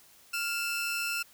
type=tone pair together; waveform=sawtooth; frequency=1396.9 / 2641 Hz; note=F6 / E7; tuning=0 / +3 cents; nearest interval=major seventh; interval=1103 cents; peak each=-30 / -29 dBFS; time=0.33-1.23 s; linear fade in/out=10 ms; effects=white hiss -58 dBFS RMS until 1.33 s